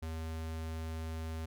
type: tone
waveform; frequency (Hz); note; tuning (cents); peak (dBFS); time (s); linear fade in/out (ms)
square; 80.5; E2; -41; -38; 0.02-1.46; 10
effects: none